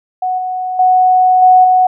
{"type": "tone with level steps", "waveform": "sine", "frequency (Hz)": 739, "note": "F#5", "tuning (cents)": -2, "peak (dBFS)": [-13, -16, -6, -3, -6], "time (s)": [0.22, 1.87], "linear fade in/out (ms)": 5, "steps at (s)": [0.38, 0.79, 1.42, 1.64], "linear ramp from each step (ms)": 5, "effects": []}